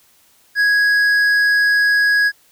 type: tone with hard clipping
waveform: triangle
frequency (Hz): 1661.2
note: G#6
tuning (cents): 0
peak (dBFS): -13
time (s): 0.55-2.32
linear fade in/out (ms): 50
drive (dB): 9
effects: white hiss -54 dBFS RMS until 2.51 s